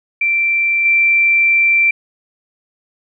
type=tone with level steps; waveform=sine; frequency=2349 Hz; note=D7; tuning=in tune; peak=-12 / -9 dBFS; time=0.21-1.91 s; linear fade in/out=5 ms; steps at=0.85 s; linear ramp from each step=5 ms; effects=none